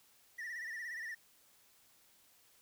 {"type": "tone with vibrato", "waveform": "triangle", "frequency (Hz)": 1864.7, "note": "A#6", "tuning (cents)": 0, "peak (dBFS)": -39, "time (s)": [0.38, 1.15], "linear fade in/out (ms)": 10, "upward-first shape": "sine", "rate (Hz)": 17, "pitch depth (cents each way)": 93, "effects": ["white hiss -67 dBFS RMS until 2.61 s"]}